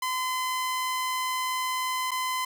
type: tone with dropouts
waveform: sawtooth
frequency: 1023 Hz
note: C6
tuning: 39 cents flat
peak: -23 dBFS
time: 0.02-2.45 s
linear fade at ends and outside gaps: 5 ms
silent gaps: 2.109-2.115 s
effects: none